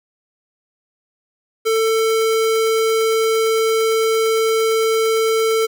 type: tone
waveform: square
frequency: 445.6 Hz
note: A4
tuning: 22 cents sharp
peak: -15 dBFS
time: 1.65-5.67 s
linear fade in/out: 20 ms
effects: none